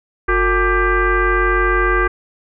sine tone with frequency modulation, 769 Hz, G5, 33 cents flat, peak -12 dBFS, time 0.28-2.08 s, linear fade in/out 10 ms, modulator 408 Hz, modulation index 2.6, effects none

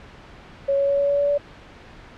sine tone with pitch steps, 554.4 / 557.9 / 561.5 / 565.1 / 568.7 / 572.3 / 575.9 Hz, C#5 / C#5 / C#5 / C#5 / C#5 / D5 / D5, 0 / +11 / +22 / +33 / +44 / -45 / -34 cents, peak -17 dBFS, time 0.68-1.38 s, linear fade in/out 10 ms, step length 100 ms, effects pink hiss -44 dBFS RMS until 2.17 s + low-pass 3000 Hz 12 dB/octave

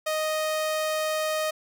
sawtooth tone, 622.3 Hz, D#5, in tune, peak -21 dBFS, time 0.06-1.51 s, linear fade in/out 10 ms, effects none

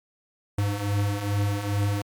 square beating tone pair, 100 / 102.4 Hz, G2 / G#2, +35 / -24 cents, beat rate 2.4 Hz, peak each -30 / -25 dBFS, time 0.58-2.02 s, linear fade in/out 5 ms, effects MP3 96 kbps

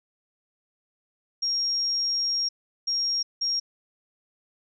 sine tone bursts at uneven times, 5580 Hz, F8, 2 cents flat, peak -23 dBFS, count 3, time 1.42-2.49 / 2.87-3.23 / 3.41-3.6 s, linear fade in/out 10 ms, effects none

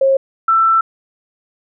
sine tone pair in turn, 539 / 1333.3 Hz, C#5 / E6, -49 / +19 cents, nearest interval octave + major third, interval 1568 cents, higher second, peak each -9 dBFS, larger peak neither, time 0.01-0.17 / 0.48-0.81 s, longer second, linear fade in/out 5 ms, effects none

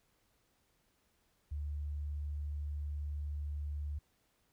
sine tone, 73.42 Hz, D2, in tune, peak -36 dBFS, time 1.51-3.99 s, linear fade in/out 10 ms, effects pink hiss -75 dBFS RMS until 4.52 s

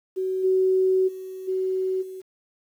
sine tone with level steps, 375.9 Hz, F#4, 27 cents sharp, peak -23 / -17 / -33 / -22 / -34 dBFS, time 0.16-2.22 s, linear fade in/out 20 ms, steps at 0.43 / 1.07 / 1.47 / 2.01 s, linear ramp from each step 20 ms, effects 9-bit

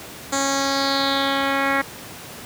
10% pulse tone with low-pass filter sweep, 274.6 Hz, C#4, 16 cents flat, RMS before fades -21 dBFS, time 0.32-1.82 s, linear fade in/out 10 ms, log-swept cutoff 7400 to 2100 Hz, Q 3.8, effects pink hiss -37 dBFS RMS until 2.45 s + high-pass 100 Hz 12 dB/octave

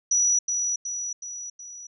sine tone with echo, 5870 Hz, F#8, 15 cents flat, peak -18 dBFS, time 0.11-0.39 s, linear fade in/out 5 ms, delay 370 ms, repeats 4, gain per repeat -5 dB, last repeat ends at 1.87 s, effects none

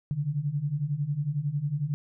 sine beating tone pair, 138.59 / 149.59 Hz, C#3 / D3, 0 / +32 cents, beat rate 11 Hz, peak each -31 / -28 dBFS, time 0.11-1.94 s, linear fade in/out 0 ms, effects none

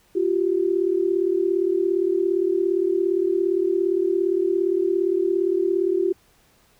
sine tone pair together, 348.5 / 385.9 Hz, F4 / G4, -4 / -27 cents, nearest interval major second, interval 177 cents, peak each -21 dBFS, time 0.15-6.13 s, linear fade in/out 10 ms, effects pink hiss -59 dBFS RMS until 6.79 s

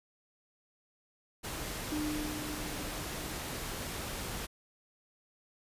pink noise, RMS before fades -39 dBFS, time 1.43-4.47 s, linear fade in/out 20 ms
sine tone with exponential decay, 302.1 Hz, D4, 49 cents sharp, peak -31 dBFS, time 1.92-4.22 s, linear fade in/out 1 ms, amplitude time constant 500 ms
effects resampled to 32000 Hz

